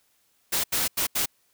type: noise bursts at uneven times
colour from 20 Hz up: white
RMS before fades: -25 dBFS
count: 4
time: 0.52-0.64 / 0.72-0.88 / 0.97-1.07 / 1.15-1.26 s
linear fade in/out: 10 ms
effects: white hiss -67 dBFS RMS until 1.53 s